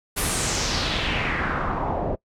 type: noise with low-pass filter sweep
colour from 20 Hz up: pink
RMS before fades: -25 dBFS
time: 0.16-2.16 s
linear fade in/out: 20 ms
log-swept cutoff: 12000 to 570 Hz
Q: 2.8
effects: noise-tail reverb RT60 0.1 s tail -21 dB re dry